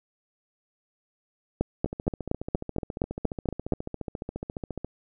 two click trains, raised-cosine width 2 ms, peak -19 / -10 dBFS, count 44 / 10, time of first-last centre 1.86-4.846 / 1.61-3.723 s, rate 14.4 / 4.26 Hz, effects none

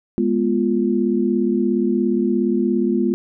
sine chord, F diminished, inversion first, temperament equal with one note detuned, 207.7 / 244.8 / 349.2 Hz, Ab3 / Cb4 / F4, 0 / -15 / 0 cents, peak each -20 dBFS, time 0.18-3.14 s, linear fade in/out 0 ms, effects none

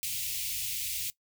white band-stop noise, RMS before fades -34 dBFS, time 0.03-1.1 s, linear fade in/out 0 ms, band 140 to 2200 Hz, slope 48 dB/octave, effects noise-tail reverb RT60 0.1 s tail -19 dB re dry

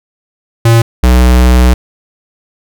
square tone pair in turn, 115.4 / 62.06 Hz, A#2 / B1, -17 / +9 cents, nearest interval major seventh, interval 1074 cents, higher first, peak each -4 dBFS, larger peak neither, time 0.65-0.82 / 1.03-1.74 s, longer second, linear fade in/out 5 ms, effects none

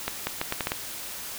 accelerating click train, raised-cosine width 0.3 ms, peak -10 dBFS, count 7, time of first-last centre 0.08-0.719 s, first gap 190 ms, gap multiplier 0.76, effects white hiss -37 dBFS RMS until 1.38 s

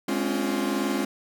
40% pulse chord, Db major seventh, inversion second, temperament equal with one note detuned, 207.7 / 261.6 / 283.3 / 349.2 Hz, Ab3 / C4 / Db4 / F4, 0 / 0 / +38 / 0 cents, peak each -29 dBFS, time 0.08-1.05 s, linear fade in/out 5 ms, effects none

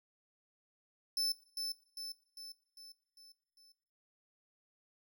40% pulse tone with echo, 5274 Hz, E8, in tune, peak -31 dBFS, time 1.17-1.32 s, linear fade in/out 2 ms, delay 400 ms, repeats 6, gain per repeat -5 dB, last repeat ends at 3.72 s, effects noise-tail reverb RT60 0.6 s tail -17 dB re dry

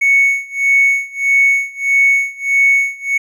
triangle tone with tremolo, 2217 Hz, C#7, in tune, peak -4 dBFS, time 0.01-3.18 s, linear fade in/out 10 ms, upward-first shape sine, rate 1.6 Hz, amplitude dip 95%, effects tanh soft clip ceiling -4 dBFS

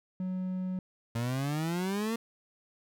triangle tone, 185 Hz, F#3, in tune, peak -29 dBFS, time 0.2-0.79 s, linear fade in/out 2 ms
30% pulse exponential sweep, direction up, 113.8 to 233.1 Hz, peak -27 dBFS, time 1.15-2.16 s, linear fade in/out 5 ms
effects none

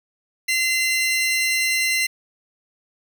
sawtooth tone pair together, 2060 / 2750 Hz, C7 / F7, -28 / -27 cents, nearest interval perfect fourth, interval 501 cents, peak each -16 / -22 dBFS, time 0.48-2.07 s, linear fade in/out 10 ms, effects none

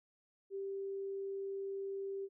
sine tone, 392 Hz, G4, in tune, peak -38 dBFS, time 0.5-2.29 s, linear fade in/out 50 ms, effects none

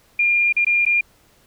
sine tone with dropouts, 2406 Hz, D7, 41 cents sharp, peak -14 dBFS, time 0.19-1.01 s, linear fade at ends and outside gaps 5 ms, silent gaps 0.526-0.565 / 0.648-0.666 / 0.852-0.863 s, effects pink hiss -56 dBFS RMS until 1.46 s

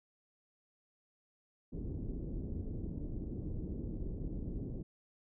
pink low-pass noise, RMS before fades -40 dBFS, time 1.72-4.83 s, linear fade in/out 10 ms, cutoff 370 Hz, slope 24 dB/octave, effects none

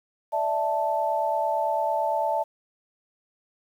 sine chord, D suspended second, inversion none, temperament equal with one note detuned, 587.3 / 656.2 / 880 Hz, D5 / E5 / A5, 0 / -8 / 0 cents, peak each -29 / -27 / -25 dBFS, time 0.32-2.44 s, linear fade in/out 20 ms, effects 9-bit

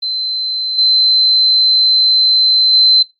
sine tone with level steps, 4076 Hz, C8, 46 cents flat, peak -16 / -8 / -6 dBFS, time 0.02-3.03 s, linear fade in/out 10 ms, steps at 0.78 / 2.73 s, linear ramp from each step 5 ms, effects noise-tail reverb RT60 0.2 s tail -18 dB re dry + MP3 48 kbps

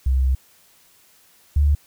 sine tone pair in turn, 65.41 / 72.71 Hz, C2 / D2, 0 / -17 cents, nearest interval major second, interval 183 cents, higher second, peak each -15 / -13 dBFS, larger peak second, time 0.06-0.35 / 1.56-1.75 s, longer first, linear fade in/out 5 ms, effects white hiss -55 dBFS RMS until 1.86 s

